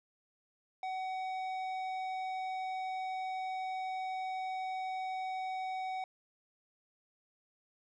sine tone with tanh clipping, 752 Hz, F#5, 28 cents sharp, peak -37 dBFS, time 0.83-6.04 s, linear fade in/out 2 ms, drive 11 dB, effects none

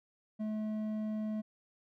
sine tone with hard clipping, 215.2 Hz, A3, 38 cents flat, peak -35 dBFS, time 0.39-1.42 s, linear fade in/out 20 ms, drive 6 dB, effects none

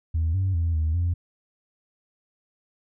sine tone with pitch steps, 81 / 95.1 / 83.5 / 78.8 / 86.7 Hz, E2 / F#2 / E2 / D#2 / F2, -30 / +48 / +23 / +23 / -12 cents, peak -19 dBFS, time 0.14-1.14 s, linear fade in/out 10 ms, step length 200 ms, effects tanh soft clip ceiling -18 dBFS

